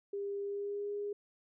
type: tone with pitch glide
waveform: sine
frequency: 401.3 to 409.7 Hz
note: G4 to G#4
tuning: +41 to -24 cents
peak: -35 dBFS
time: 0.13-1.13 s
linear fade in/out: 5 ms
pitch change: +35 cents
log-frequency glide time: 0.42-0.92 s
effects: none